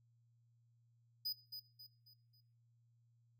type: tone with echo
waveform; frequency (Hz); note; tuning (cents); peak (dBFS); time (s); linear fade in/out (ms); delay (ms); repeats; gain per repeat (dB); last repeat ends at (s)
square; 4978; D#8; 0; -38; 1.25-1.33; 10; 270; 4; -8; 2.41
effects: noise-tail reverb RT60 0.6 s tail -21 dB re dry + added 117 Hz sine -70 dBFS peak until 3.39 s